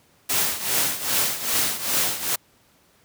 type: noise with tremolo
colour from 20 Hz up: white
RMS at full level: -20 dBFS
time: 0.29-2.36 s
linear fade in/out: 10 ms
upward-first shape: triangle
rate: 2.5 Hz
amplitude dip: 80%
effects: pink hiss -59 dBFS RMS until 3.04 s + high-pass 80 Hz 12 dB/octave